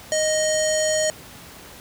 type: tone with low-pass filter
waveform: square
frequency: 622.3 Hz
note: D#5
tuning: in tune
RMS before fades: -21 dBFS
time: 0.12-1.1 s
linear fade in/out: 0 ms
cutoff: 7300 Hz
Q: 8.4
effects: pink hiss -42 dBFS RMS until 1.8 s + high-pass 60 Hz 12 dB/octave